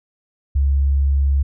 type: tone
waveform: sine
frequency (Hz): 69.3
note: C#2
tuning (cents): 0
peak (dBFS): -13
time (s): 0.55-1.43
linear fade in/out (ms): 10
effects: none